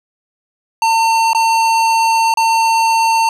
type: tone with dropouts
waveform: square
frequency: 904 Hz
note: A5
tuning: 47 cents sharp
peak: -11 dBFS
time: 0.82-3.29 s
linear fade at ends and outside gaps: 2 ms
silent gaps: 1.332-1.348 / 2.34-2.372 s
effects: low-pass 9000 Hz 12 dB/octave + 8-bit